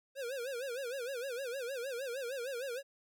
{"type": "tone with vibrato", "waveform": "square", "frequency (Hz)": 510, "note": "C5", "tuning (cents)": -44, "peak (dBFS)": -38, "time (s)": [0.15, 2.83], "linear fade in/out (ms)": 50, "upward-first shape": "sine", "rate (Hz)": 6.5, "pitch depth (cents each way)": 160, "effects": []}